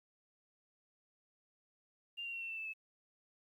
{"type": "tone with pitch steps", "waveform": "sine", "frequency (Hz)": [2794, 2762, 2730, 2699, 2668, 2637, 2607], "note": ["F7", "F7", "F7", "E7", "E7", "E7", "E7"], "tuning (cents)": [0, -20, -40, 40, 20, 0, -20], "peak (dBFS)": -40, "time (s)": [2.17, 2.737], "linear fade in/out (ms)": 20, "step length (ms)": 81, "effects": ["12-bit"]}